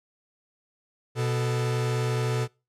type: tone pair together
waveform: 45% pulse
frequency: 123.47 / 440 Hz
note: B2 / A4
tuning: 0 / 0 cents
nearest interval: octave + minor seventh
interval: 2200 cents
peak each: -25 / -31 dBFS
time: 1.15-2.48 s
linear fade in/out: 50 ms
effects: noise-tail reverb RT60 0.3 s tail -25 dB re dry + low-pass 10000 Hz 12 dB/octave